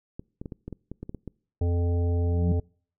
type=clicks; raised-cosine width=3 ms; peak=-23 dBFS; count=11; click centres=0.195 / 0.415 / 0.458 / 0.522 / 0.68 / 0.727 / 0.916 / 1.03 / 1.094 / 1.147 / 1.277 s
type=harmonic tone; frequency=86.6 Hz; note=F2; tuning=14 cents flat; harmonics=1 / 3 / 5 / 7 / 9; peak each=-22 / -35 / -34 / -42 / -45 dBFS; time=1.61-2.6 s; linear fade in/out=5 ms
type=tone with exponential growth; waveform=sine; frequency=174.61 Hz; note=F3; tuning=in tune; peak=-21 dBFS; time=2.06-2.52 s; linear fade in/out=2 ms; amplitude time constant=100 ms
effects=noise-tail reverb RT60 0.5 s tail -26 dB re dry